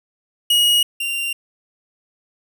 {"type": "tone pair in turn", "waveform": "45% pulse", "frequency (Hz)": [2892, 2777], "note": ["F#7", "F7"], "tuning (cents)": [-40, -10], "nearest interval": "minor second", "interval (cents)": 70, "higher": "first", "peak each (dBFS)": [-12, -21], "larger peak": "first", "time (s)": [[0.5, 0.83], [1, 1.33]], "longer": "neither", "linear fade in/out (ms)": 5, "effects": []}